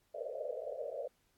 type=band-pass noise; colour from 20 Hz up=white; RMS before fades=-41 dBFS; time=0.14-1.08 s; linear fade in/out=10 ms; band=450 to 650 Hz; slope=96 dB/octave; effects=pink hiss -75 dBFS RMS until 1.37 s + AAC 64 kbps